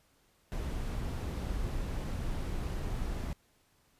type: noise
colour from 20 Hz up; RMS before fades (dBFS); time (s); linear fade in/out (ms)
brown; -35; 0.52-3.33; 0
effects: pink hiss -69 dBFS RMS until 3.99 s + resampled to 32000 Hz